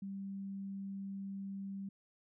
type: tone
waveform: sine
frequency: 196 Hz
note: G3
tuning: in tune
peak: -40 dBFS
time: 0.02-1.89 s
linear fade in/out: 5 ms
effects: none